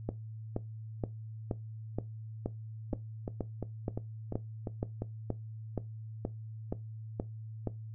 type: two click trains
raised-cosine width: 2 ms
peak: -19 / -22 dBFS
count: 17 / 7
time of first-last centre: 0.09-7.673 / 2.93-5.021 s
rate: 2.11 / 2.87 Hz
effects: noise-tail reverb RT60 0.2 s tail -17 dB re dry + added 110 Hz sine -41 dBFS peak until 7.94 s